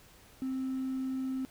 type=tone with hard clipping; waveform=triangle; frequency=262.3 Hz; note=C4; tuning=4 cents sharp; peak=-32 dBFS; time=0.42-1.45 s; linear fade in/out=0 ms; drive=4 dB; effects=pink hiss -58 dBFS RMS until 1.5 s